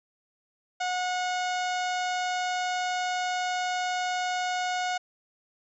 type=harmonic tone with a mistuned harmonic; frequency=728 Hz; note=F#5; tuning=28 cents flat; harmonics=1 / 2 / 3 / 4 / 5 / 6 / 7 / 8 / 9 / 10; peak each=-28 / -34 / -38 / -40 / -42 / -44 / -45 / -46 / -47 / -48 dBFS; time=0.8-4.98 s; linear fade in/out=10 ms; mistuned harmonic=8; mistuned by=+34 cents; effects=none

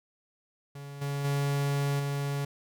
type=tone with level steps; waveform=45% pulse; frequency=141.3 Hz; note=C#3; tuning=34 cents sharp; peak=-40 / -30 / -26 / -29 dBFS; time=0.75-2.45 s; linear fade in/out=5 ms; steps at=1.01 / 1.24 / 1.99 s; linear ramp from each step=10 ms; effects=none

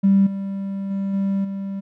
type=tone with level steps; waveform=triangle; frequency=196 Hz; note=G3; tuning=in tune; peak=-8 / -22 / -19 / -16 / -23 dBFS; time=0.03-1.81 s; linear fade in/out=20 ms; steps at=0.26 / 0.9 / 1.13 / 1.44 s; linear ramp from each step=10 ms; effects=tanh soft clip ceiling -9 dBFS

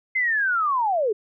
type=linear sweep; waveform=sine; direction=down; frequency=2097 to 392 Hz; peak=-19 dBFS; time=0.15-1.13 s; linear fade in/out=10 ms; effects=none

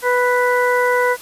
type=harmonic tone; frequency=493.9 Hz; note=B4; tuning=in tune; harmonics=1 / 2 / 3 / 4; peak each=-16 / -19 / -21 / -22 dBFS; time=0.02-1.17 s; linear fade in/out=50 ms; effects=white hiss -37 dBFS RMS until 1.21 s + resampled to 32000 Hz

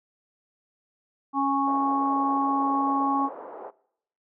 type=harmonic tone; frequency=275.9 Hz; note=C#4; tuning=8 cents flat; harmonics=1 / 3 / 4; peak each=-26 / -26 / -26 dBFS; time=1.33-3.3 s; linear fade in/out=50 ms
type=band-pass noise; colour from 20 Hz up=pink; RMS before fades=-40 dBFS; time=1.66-3.71 s; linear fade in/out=20 ms; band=420 to 960 Hz; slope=24 dB/octave
effects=noise-tail reverb RT60 0.7 s tail -22 dB re dry

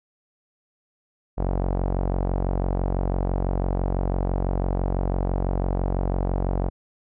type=tone with low-pass filter; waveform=sawtooth; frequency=46 Hz; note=F#1; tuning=9 cents flat; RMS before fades=-24 dBFS; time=1.37-6.7 s; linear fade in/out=20 ms; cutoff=740 Hz; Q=1.8; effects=none

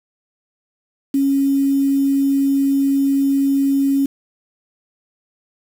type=tone with quantisation; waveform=sine; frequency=275.6 Hz; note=C#4; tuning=10 cents flat; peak=-13 dBFS; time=1.14-4.06 s; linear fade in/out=5 ms; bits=6; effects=none

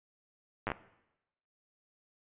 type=slowing click train; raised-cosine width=0.5 ms; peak=-18 dBFS; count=5; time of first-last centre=0.67-0.718 s; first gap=9 ms; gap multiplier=1.19; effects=noise-tail reverb RT60 0.9 s tail -17 dB re dry + resampled to 8000 Hz

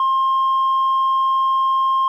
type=tone; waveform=sine; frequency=1063 Hz; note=C6; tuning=27 cents sharp; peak=-12 dBFS; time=0-2.08 s; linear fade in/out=2 ms; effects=tanh soft clip ceiling -13 dBFS + 9-bit

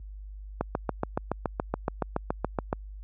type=click train; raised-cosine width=1 ms; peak=-12 dBFS; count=16; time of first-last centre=0.61-2.729 s; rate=7.08 Hz; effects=added 50 Hz sine -34 dBFS peak until 3.03 s + high-pass 60 Hz 12 dB/octave

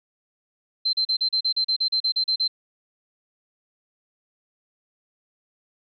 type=tone bursts; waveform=sine; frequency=4108 Hz; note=C8; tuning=33 cents flat; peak=-19 dBFS; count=14; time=0.85-2.479 s; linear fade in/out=10 ms; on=82 ms; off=37 ms; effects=none

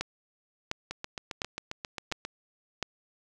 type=two click trains; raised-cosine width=0.2 ms; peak=-13 / -18 dBFS; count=5 / 11; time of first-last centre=0.01-2.827 / 0.91-2.25 s; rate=1.42 / 7.46 Hz; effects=none

